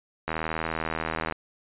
click train, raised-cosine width 0.5 ms, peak -13 dBFS, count 85, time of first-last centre 0.28-1.323 s, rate 80.5 Hz, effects resampled to 8000 Hz

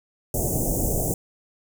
pink band-stop noise, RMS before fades -24 dBFS, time 0.34-1.14 s, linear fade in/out 2 ms, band 720 to 6600 Hz, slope 48 dB/octave, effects none

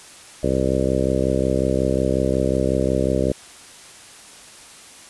harmonic tone, 65.5 Hz, C2, 2 cents sharp, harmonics 1 / 2 / 3 / 4 / 5 / 6 / 7 / 8 / 9, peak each -26 / -26 / -26 / -26 / -26 / -26 / -26 / -26 / -26 dBFS, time 0.43-3.32 s, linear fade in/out 5 ms, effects white hiss -43 dBFS RMS until 5.09 s + resampled to 24000 Hz

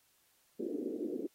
pink band-pass noise, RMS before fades -38 dBFS, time 0.59-1.27 s, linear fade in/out 10 ms, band 250 to 460 Hz, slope 48 dB/octave, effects white hiss -71 dBFS RMS until 1.34 s + AAC 48 kbps

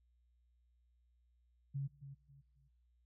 sine tone with echo, 138.59 Hz, C#3, in tune, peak -36 dBFS, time 1.74-1.88 s, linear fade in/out 20 ms, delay 270 ms, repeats 3, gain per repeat -11 dB, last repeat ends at 2.69 s, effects noise-tail reverb RT60 0.6 s tail -19 dB re dry + added 60 Hz sine -70 dBFS peak until 3.05 s

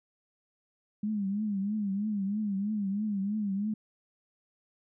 sine tone with vibrato, 204.2 Hz, G#3, 29 cents flat, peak -28 dBFS, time 1.03-3.74 s, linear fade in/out 5 ms, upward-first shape triangle, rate 3.1 Hz, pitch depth 120 cents each way, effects none

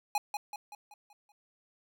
square tone with echo, 830.6 Hz, G#5, in tune, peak -27 dBFS, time 0.15-0.18 s, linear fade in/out 2 ms, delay 190 ms, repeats 6, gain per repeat -6 dB, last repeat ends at 1.32 s, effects none

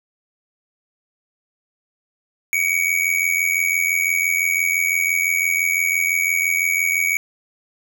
square tone with amplitude modulation, 2261 Hz, C#7, 34 cents sharp, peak -14 dBFS, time 2.53-7.17 s, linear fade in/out 0 ms, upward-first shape sine, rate 85.9 Hz, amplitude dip 80%, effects none

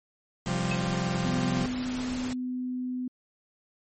pink noise, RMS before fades -38 dBFS, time 0.46-2.33 s, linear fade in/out 0 ms
40% pulse chord, C suspended fourth, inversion none, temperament just, 130.81 / 174.42 / 196.22 Hz, C3 / F3 / G3, 0 / -2 / +2 cents, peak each -31 / -29 / -32 dBFS, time 0.47-1.66 s, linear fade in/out 2 ms
sine tone with exponential decay, 2581 Hz, E7, 37 cents flat, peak -27 dBFS, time 0.71-0.81 s, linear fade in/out 5 ms, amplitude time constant 20 ms
sine tone, 252 Hz, B3, 35 cents sharp, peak -29 dBFS, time 1.25-3.08 s, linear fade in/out 5 ms
effects MP3 32 kbps

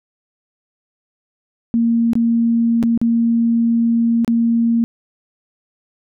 sine tone with dropouts, 231.8 Hz, A#3, 10 cents flat, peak -12 dBFS, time 1.74-4.84 s, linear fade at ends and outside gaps 0 ms, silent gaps 2.133-2.154 / 2.828-2.836 / 2.976-3.015 / 4.247-4.278 s, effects none

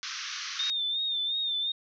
white band-pass noise, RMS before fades -37 dBFS, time 0.03-0.7 s, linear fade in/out 0 ms, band 1100 to 6200 Hz, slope 96 dB/octave
sine tone with vibrato, 3627 Hz, A#7, 48 cents flat, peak -27 dBFS, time 0.59-1.72 s, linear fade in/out 5 ms, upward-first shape sine, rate 2.8 Hz, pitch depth 58 cents each way
effects none

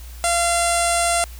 sawtooth tone with low-pass filter, 687 Hz, F5, 29 cents flat, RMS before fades -19 dBFS, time 0.24-1.24 s, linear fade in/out 0 ms, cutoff 9100 Hz, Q 5.5, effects added 60 Hz sine -34 dBFS peak until 1.39 s + white hiss -45 dBFS RMS until 1.39 s

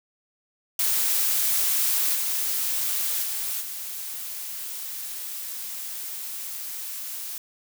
blue noise with level steps, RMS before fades -23 / -26 / -29 / -34 dBFS, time 0.79-7.38 s, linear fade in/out 2 ms, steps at 2.14 / 3.22 / 3.6 s, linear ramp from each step 20 ms, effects none

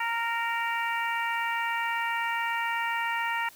harmonic tone, 463.7 Hz, A#4, 9 cents flat, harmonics 2 / 3 / 4 / 5 / 6, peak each -30 / -35 / -32 / -35 / -38 dBFS, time 0-3.49 s, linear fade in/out 5 ms, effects white hiss -53 dBFS RMS until 3.55 s

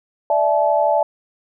sine chord, D suspended second, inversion none, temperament equal with one note detuned, 587.3 / 659.3 / 861.4 Hz, D5 / E5 / A5, 0 / 0 / -37 cents, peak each -18 dBFS, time 0.3-1.03 s, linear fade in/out 2 ms, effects none

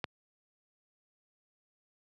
click, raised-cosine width 0.3 ms, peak -17 dBFS, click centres 0.042 s, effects high-pass 100 Hz 12 dB/octave

